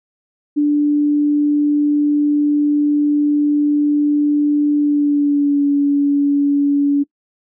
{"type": "tone with pitch glide", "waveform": "sine", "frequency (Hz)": [293.7, 284.8], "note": ["D4", "C#4"], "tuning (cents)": [0, 47], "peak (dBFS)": -11, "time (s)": [0.56, 7.04], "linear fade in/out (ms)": 20, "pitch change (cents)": -53, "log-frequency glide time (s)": [4.76, 5.64], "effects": ["noise-tail reverb RT60 0.1 s tail -22 dB re dry"]}